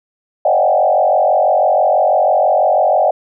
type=tone with frequency modulation; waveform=sine; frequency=678 Hz; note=E5; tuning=49 cents sharp; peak=-9 dBFS; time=0.45-3.11 s; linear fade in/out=5 ms; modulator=46.1 Hz; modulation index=2.5; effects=none